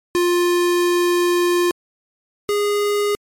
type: tone pair in turn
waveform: square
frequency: 351.4 / 411.4 Hz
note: F4 / G#4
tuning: +11 / -16 cents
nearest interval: minor third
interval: 273 cents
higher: second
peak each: -15 / -17 dBFS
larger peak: first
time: 0.15-1.71 / 2.49-3.15 s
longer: first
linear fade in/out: 0 ms
effects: MP3 64 kbps

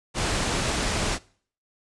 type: low-pass noise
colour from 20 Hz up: pink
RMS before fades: -26 dBFS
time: 0.14-1.19 s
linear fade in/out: 50 ms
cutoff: 9200 Hz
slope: 24 dB/octave
effects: noise-tail reverb RT60 0.5 s tail -22 dB re dry + resampled to 24000 Hz

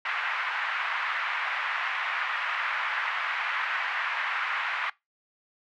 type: band-pass noise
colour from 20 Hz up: white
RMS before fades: -30 dBFS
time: 0.05-4.9 s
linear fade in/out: 5 ms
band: 960 to 2200 Hz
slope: 24 dB/octave
effects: noise-tail reverb RT60 0.2 s tail -22 dB re dry

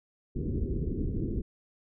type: low-pass noise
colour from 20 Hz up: pink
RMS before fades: -31 dBFS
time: 0.35-1.42 s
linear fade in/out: 10 ms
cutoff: 410 Hz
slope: 48 dB/octave
effects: none

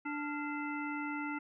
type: harmonic tone with a mistuned harmonic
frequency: 293.7 Hz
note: D4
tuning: in tune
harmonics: 1 / 3 / 5 / 7 / 9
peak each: -38 / -43 / -42 / -44 / -49 dBFS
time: 0.05-1.39 s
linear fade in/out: 10 ms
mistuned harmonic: 5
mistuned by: -97 cents
effects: none

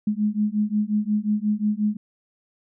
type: beating tone pair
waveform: sine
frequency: 207.7 / 213.3 Hz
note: G#3 / G#3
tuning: 0 / +46 cents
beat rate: 5.6 Hz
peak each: -23 dBFS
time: 0.07-1.97 s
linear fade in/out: 5 ms
effects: none

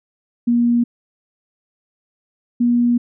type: tone pair in turn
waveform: sine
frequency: 238 / 240.1 Hz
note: A#3 / B3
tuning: +36 / -49 cents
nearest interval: unison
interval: 15 cents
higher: second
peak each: -12 dBFS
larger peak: neither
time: 0.47-0.84 / 2.6-2.98 s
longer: second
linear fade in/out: 10 ms
effects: none

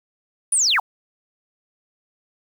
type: linear sweep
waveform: sine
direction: down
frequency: 9956 to 655 Hz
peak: -15 dBFS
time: 0.52-0.8 s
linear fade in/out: 5 ms
effects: 7-bit

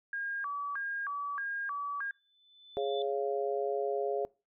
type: tone with vibrato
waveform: sine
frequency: 1362 Hz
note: F6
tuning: 44 cents flat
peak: -33 dBFS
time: 0.13-2.11 s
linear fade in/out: 2 ms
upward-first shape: square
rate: 1.6 Hz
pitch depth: 300 cents each way
type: tone with exponential growth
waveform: sine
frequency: 3511 Hz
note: A7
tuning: 4 cents flat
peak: -39 dBFS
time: 2.05-3.02 s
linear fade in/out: 1 ms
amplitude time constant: 210 ms
type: chord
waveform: sine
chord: Db major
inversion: second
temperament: just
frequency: 415.8 / 554.4 / 693 Hz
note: Ab4 / Db5 / F5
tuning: +2 / 0 / -14 cents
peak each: -32 / -35 / -36 dBFS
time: 2.77-4.25 s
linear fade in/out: 0 ms
effects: noise-tail reverb RT60 0.3 s tail -24 dB re dry

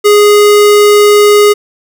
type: tone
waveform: square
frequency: 414.4 Hz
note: G#4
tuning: 4 cents flat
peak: -3 dBFS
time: 0.04-1.54 s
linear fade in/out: 20 ms
effects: none

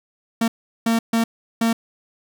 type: tone bursts at uneven times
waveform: 45% pulse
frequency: 228.3 Hz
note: A#3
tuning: 36 cents flat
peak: -16 dBFS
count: 4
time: 0.41-0.48 / 0.86-0.99 / 1.13-1.24 / 1.61-1.73 s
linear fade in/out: 5 ms
effects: none

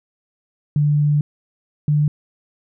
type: tone pair in turn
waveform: sine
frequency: 147.5 / 148.61 Hz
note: D3 / D3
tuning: +8 / +21 cents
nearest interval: unison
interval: 13 cents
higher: second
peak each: -13 dBFS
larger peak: neither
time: 0.76-1.21 / 1.88-2.08 s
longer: first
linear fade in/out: 2 ms
effects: none

